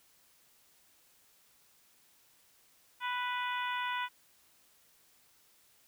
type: harmonic tone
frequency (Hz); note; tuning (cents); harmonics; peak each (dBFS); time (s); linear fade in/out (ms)
493.9; B4; 0; 2 / 3 / 4 / 5 / 6 / 7; -35 / -39 / -41 / -43 / -45 / -46; 3-4.09; 50
effects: white hiss -66 dBFS RMS until 5.87 s